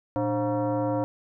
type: tone with frequency modulation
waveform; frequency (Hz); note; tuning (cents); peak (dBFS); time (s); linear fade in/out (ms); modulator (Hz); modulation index
sine; 116.54; A#2; 0; -23; 0.16-1.04; 0; 414; 1.7
effects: none